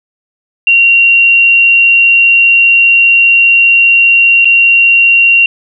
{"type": "tone with dropouts", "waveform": "sine", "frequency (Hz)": 2755, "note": "F7", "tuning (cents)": -24, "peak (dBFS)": -3, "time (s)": [0.67, 5.46], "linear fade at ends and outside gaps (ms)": 2, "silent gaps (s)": [4.447, 4.454], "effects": []}